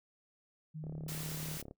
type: tone with vibrato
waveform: sine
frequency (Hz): 155.56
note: D#3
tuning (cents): 0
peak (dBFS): -40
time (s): 0.74-1.58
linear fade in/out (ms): 20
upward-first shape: triangle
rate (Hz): 12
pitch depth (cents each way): 9
type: click train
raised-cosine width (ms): 2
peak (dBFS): -34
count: 32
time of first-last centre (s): 0.84-1.711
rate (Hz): 35.6
type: high-pass noise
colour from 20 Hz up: white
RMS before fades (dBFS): -44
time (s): 1.08-1.62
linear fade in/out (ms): 5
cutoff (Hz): 150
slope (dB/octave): 96
effects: noise-tail reverb RT60 0.1 s tail -21 dB re dry